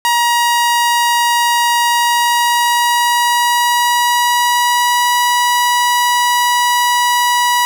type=tone with pitch glide; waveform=sawtooth; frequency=951 to 972.1 Hz; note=A#5 to B5; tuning=+34 to -28 cents; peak=-7 dBFS; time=0.05-7.65 s; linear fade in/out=0 ms; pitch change=+38 cents; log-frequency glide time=1.88-5.15 s; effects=none